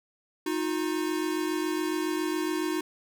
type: tone pair together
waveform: square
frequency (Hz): 312.5 / 359.7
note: D#4 / F#4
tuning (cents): +8 / -49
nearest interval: major second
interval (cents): 243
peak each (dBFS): -30 / -31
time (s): 0.46-2.81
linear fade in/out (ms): 5
effects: none